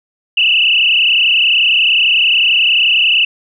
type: tone with frequency modulation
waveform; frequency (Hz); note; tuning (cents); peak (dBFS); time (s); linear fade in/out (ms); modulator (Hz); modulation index
sine; 2794; F7; 0; -8; 0.37-3.25; 5; 31.2; 5.7
effects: none